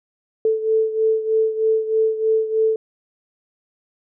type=beating tone pair; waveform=sine; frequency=440 / 443.2 Hz; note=A4 / A4; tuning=0 / +13 cents; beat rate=3.2 Hz; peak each=-17 / -22 dBFS; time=0.45-2.76 s; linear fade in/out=2 ms; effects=none